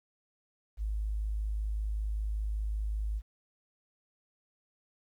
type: tone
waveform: sine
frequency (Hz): 52.6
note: G#1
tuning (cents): +23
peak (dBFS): -30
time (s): 0.77-3.22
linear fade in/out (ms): 50
effects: 11-bit